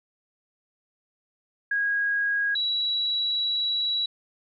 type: tone pair in turn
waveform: sine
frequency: 1643 / 3908 Hz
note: G#6 / B7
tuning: -19 / -19 cents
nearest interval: octave + minor third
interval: 1500 cents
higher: second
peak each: -22 / -23 dBFS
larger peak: first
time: 1.71-2.55 / 2.55-4.06 s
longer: second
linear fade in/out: 5 ms
effects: none